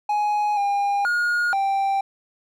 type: tone with pitch steps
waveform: triangle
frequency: 835 / 806 / 1433 / 785 Hz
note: G#5 / G5 / F6 / G5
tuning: +9 / +48 / +44 / +2 cents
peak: -17 dBFS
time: 0.09-2.01 s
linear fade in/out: 5 ms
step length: 480 ms
effects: none